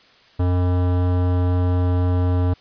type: tone with hard clipping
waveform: sine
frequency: 89.8 Hz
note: F2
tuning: 49 cents sharp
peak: -18 dBFS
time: 0.39-2.54 s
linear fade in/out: 10 ms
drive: 18 dB
effects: white hiss -52 dBFS RMS until 2.6 s + resampled to 11025 Hz